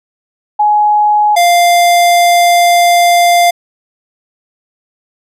sine / square tone pair in turn, 839 / 697 Hz, G#5 / F5, +17 / -4 cents, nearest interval minor third, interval 321 cents, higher first, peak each -6 dBFS, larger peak neither, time 0.59-1.36 / 1.36-3.51 s, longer second, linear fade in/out 10 ms, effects resampled to 32000 Hz

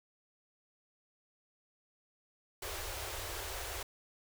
pink band-stop noise, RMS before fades -41 dBFS, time 2.62-3.83 s, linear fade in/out 5 ms, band 100 to 350 Hz, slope 48 dB/octave, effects none

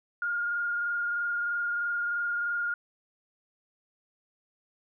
sine tone with frequency modulation, 1418 Hz, F6, 26 cents sharp, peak -27 dBFS, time 0.22-2.74 s, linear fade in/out 2 ms, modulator 23.1 Hz, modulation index 0.71, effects none

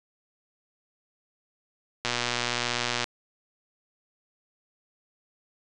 click train, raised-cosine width 0.2 ms, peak -9 dBFS, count 121, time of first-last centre 2.05-3.042 s, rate 121 Hz, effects resampled to 22050 Hz

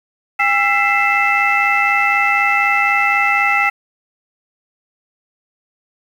sine tone cluster, 805 / 1342 / 1991 / 2095 / 2640 Hz, G5 / E6 / B6 / C7 / E7, +46 / +31 / +14 / +2 / +2 cents, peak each -18 dBFS, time 0.39-3.7 s, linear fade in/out 10 ms, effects tanh soft clip ceiling -2 dBFS + 7-bit

